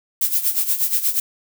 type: noise with tremolo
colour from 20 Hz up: violet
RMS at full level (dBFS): -17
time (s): 0.21-1.2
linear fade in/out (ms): 5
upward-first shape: sine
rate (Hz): 8.4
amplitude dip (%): 75
effects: none